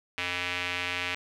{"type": "tone with band-pass filter", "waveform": "square", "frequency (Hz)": 89.1, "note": "F2", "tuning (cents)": 35, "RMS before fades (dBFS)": -32, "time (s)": [0.18, 1.15], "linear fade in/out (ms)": 0, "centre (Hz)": 2500, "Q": 2.5, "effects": []}